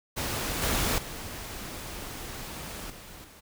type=noise with level steps; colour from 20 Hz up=pink; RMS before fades=-31 / -27 / -39 / -46 / -51 dBFS; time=0.16-3.41 s; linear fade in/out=20 ms; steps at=0.62 / 0.98 / 2.9 / 3.24 s; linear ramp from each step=2 ms; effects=none